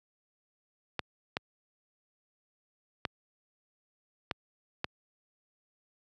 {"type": "clicks", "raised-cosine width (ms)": 0.3, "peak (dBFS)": -14, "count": 5, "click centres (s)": [0.993, 1.369, 3.052, 4.312, 4.844], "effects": ["high-pass 80 Hz 12 dB/octave"]}